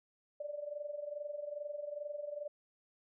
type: tone with amplitude modulation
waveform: sine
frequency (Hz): 587.3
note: D5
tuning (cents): 0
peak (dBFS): -36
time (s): 0.4-2.48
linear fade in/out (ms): 5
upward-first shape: sine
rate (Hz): 22.4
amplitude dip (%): 75
effects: none